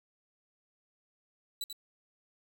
sawtooth tone with echo, 3951 Hz, B7, in tune, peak -31 dBFS, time 1.61-1.64 s, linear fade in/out 2 ms, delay 88 ms, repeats 1, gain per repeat -6 dB, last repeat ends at 1.728 s, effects none

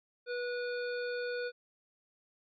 harmonic tone with a mistuned harmonic, 487.9 Hz, B4, 21 cents flat, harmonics 1 / 3 / 5 / 7 / 9, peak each -35 / -40 / -49 / -53 / -49 dBFS, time 0.26-1.52 s, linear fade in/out 50 ms, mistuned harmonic 7, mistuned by +77 cents, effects none

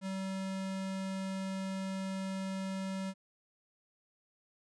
square tone, 191.5 Hz, G3, 40 cents flat, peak -36 dBFS, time 0.01-3.14 s, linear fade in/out 50 ms, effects resampled to 22050 Hz

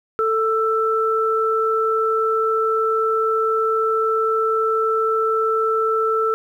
sine tone pair together, 443.2 / 1328.1 Hz, A4 / E6, +13 / +13 cents, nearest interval octave + perfect fifth, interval 1900 cents, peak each -19 dBFS, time 0.19-6.34 s, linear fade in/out 0 ms, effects 9-bit

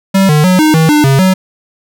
square tone with pitch steps, 193.5 / 150.9 / 183.8 / 309.1 / 160.2 / 299.2 / 135.9 / 187.3 Hz, G3 / D3 / F#3 / D#4 / E3 / D4 / C#3 / F#3, -22 / +47 / -11 / -11 / -49 / +32 / -34 / +21 cents, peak -6 dBFS, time 0.14-1.34 s, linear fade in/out 10 ms, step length 150 ms, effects none

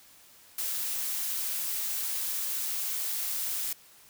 blue noise, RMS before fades -32 dBFS, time 0.58-3.73 s, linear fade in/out 5 ms, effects white hiss -56 dBFS RMS until 4.09 s

